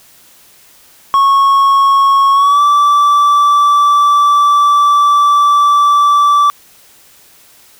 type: tone with pitch glide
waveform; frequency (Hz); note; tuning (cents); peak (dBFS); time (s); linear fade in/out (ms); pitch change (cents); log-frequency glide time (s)
triangle; 1100 to 1162; C#6 to D6; -14 to -19; -4; 1.14-6.5; 0; +95; 2.33-2.61
effects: white hiss -44 dBFS RMS until 7.79 s